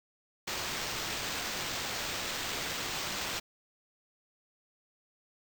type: noise with sample-and-hold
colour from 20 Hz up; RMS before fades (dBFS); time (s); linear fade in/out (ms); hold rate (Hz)
white; -36; 0.47-3.4; 10; 11025
effects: none